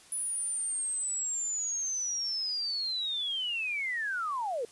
sine linear sweep, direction down, 9980 to 440 Hz, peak -30 dBFS, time 0.12-4.65 s, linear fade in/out 2 ms, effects white hiss -56 dBFS RMS until 4.71 s + resampled to 24000 Hz

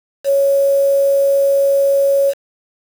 sine tone with quantisation, 554.4 Hz, C#5, in tune, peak -10 dBFS, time 0.24-2.34 s, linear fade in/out 50 ms, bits 5, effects none

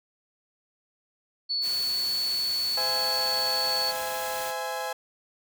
sine tone, 4435 Hz, C#8, in tune, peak -25 dBFS, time 1.49-3.92 s, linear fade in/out 20 ms
white noise, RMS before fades -38 dBFS, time 1.61-4.54 s, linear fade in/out 50 ms
30% pulse chord, C augmented, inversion none, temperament equal with one note detuned, 515.2 / 659.3 / 830.6 Hz, C5 / E5 / G#5, -27 / 0 / 0 cents, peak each -32 / -34 / -30 dBFS, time 2.77-4.93 s, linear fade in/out 5 ms
effects none

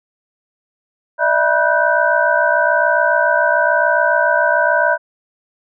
sine tone cluster, 597 / 658 / 970 / 1487 / 1554 Hz, D5 / E5 / B5 / F#6 / G6, +28 / -3 / -31 / +8 / -16 cents, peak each -18 dBFS, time 1.18-4.98 s, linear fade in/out 50 ms, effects none

